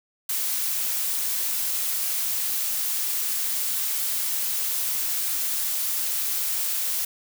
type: noise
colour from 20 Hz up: blue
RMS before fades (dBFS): -26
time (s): 0.29-7.05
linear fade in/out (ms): 5
effects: none